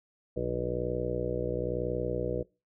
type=harmonic tone; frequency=61 Hz; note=B1; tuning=21 cents flat; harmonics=1 / 2 / 3 / 5 / 6 / 7 / 8 / 9 / 10; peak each=-39 / -38 / -39 / -40 / -37 / -39 / -33 / -44 / -40 dBFS; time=0.36-2.43 s; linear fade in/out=10 ms; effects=noise-tail reverb RT60 0.3 s tail -24 dB re dry